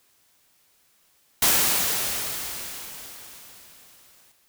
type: noise with exponential decay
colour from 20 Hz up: white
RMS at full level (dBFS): -18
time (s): 1.42-4.32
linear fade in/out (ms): 5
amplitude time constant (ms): 630
effects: white hiss -63 dBFS RMS until 4.48 s